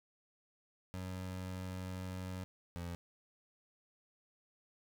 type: tone pair in turn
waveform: 25% pulse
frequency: 92.5 / 86.48 Hz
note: F#2 / F2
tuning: 0 / -16 cents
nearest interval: minor second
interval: 116 cents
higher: first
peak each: -37 / -37 dBFS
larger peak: neither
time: 0.94-2.44 / 2.76-2.95 s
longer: first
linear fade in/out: 0 ms
effects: none